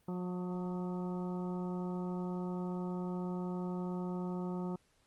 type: harmonic tone with a mistuned harmonic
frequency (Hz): 180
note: F#3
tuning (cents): -47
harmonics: 1 / 2 / 3 / 4 / 5 / 6 / 7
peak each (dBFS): -36 / -42 / -50 / -51 / -49 / -57 / -54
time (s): 0.08-4.76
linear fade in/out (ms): 5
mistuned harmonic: 6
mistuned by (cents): +66
effects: pink hiss -72 dBFS RMS until 5.06 s + Opus 32 kbps